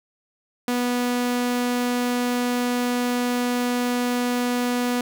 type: tone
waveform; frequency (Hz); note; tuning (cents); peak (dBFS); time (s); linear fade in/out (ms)
sawtooth; 245.1; B3; -13; -17; 0.68-5.01; 2
effects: none